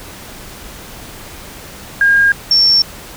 sine tone pair in turn, 1619 / 5446 Hz, G#6 / F8, -45 / -44 cents, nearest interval octave + major sixth, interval 2101 cents, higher second, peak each -7 dBFS, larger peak neither, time 2.01-2.32 / 2.51-2.82 s, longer neither, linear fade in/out 2 ms, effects pink hiss -33 dBFS RMS until 3.16 s

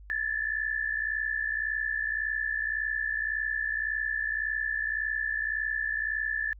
sine tone pair together, 1711 / 1772.8 Hz, A6 / A6, -49 / +13 cents, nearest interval minor second, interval 62 cents, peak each -31 / -30 dBFS, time 0.1-6.53 s, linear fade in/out 0 ms, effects added 50 Hz sine -46 dBFS peak until 6.59 s

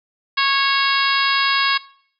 harmonic tone, 550 Hz, C#5, 14 cents flat, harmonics 2 / 3 / 4 / 5 / 6 / 7 / 8 / 9, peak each -20 / -22 / -23 / -24 / -25 / -25 / -26 / -27 dBFS, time 0.37-1.78 s, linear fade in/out 10 ms, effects noise-tail reverb RT60 0.6 s tail -21 dB re dry

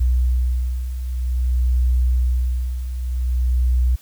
sine beating tone pair, 61.7 / 62.22 Hz, B1 / B1, -1 / +14 cents, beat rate 0.52 Hz, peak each -23 / -17 dBFS, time 0-3.96 s, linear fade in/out 10 ms, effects white hiss -50 dBFS RMS until 4.01 s

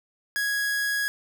45% pulse tone, 1661.2 Hz, G#6, in tune, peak -24 dBFS, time 0.36-1.08 s, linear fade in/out 0 ms, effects none

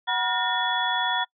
sine tone cluster, 744 / 961 / 1426 / 1826 / 3399 Hz, F#5 / B5 / F6 / A#6 / G#7, +9 / -48 / +36 / -36 / +39 cents, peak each -30 / -26 / -31 / -29 / -28 dBFS, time 0.07-1.25 s, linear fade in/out 20 ms, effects noise-tail reverb RT60 0.1 s tail -26 dB re dry

